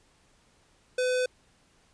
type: tone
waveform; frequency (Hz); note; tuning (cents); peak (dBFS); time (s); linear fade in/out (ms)
square; 504; B4; +35; -25; 0.98-1.26; 5
effects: pink hiss -64 dBFS RMS until 1.93 s + resampled to 22050 Hz